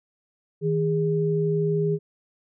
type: tone pair together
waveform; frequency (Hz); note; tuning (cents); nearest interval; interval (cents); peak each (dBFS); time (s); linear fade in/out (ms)
sine; 159.3 / 409.4; D#3 / G#4; +41 / -25; octave + major third; 1634; -23; 0.61-1.99; 50
effects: none